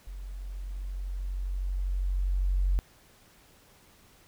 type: tone with level ramp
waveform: sine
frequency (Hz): 46.25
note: F#1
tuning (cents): 0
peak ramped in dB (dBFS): -37 to -21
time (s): 0.07-2.79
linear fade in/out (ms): 0
effects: tanh soft clip ceiling -17 dBFS + pink hiss -59 dBFS RMS until 4.27 s